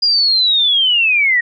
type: linear sweep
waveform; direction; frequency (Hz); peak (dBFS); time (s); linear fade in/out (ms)
sine; down; 4889 to 1864.7; -10; 0.02-1.41; 10
effects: none